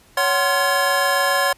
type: tone cluster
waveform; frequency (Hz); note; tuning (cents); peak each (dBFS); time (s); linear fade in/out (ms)
square; 559 / 747 / 1050 / 1395 / 1704; C#5 / F#5 / C6 / F6 / G#6; +14 / +16 / +6 / -2 / +44; -23 / -25 / -22 / -29 / -22; 0.17-1.53; 5
effects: pink hiss -52 dBFS RMS until 1.57 s + resampled to 32000 Hz